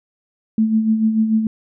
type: tone with tremolo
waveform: sine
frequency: 220 Hz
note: A3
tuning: in tune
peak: -11 dBFS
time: 0.58-1.47 s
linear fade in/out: 2 ms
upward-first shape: sine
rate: 6.8 Hz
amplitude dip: 55%
effects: none